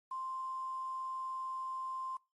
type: tone with quantisation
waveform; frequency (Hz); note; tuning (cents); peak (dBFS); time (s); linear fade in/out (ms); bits
sine; 1046.5; C6; 0; -37; 0.11-2.17; 5; 10
effects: noise-tail reverb RT60 0.3 s tail -24 dB re dry + MP3 48 kbps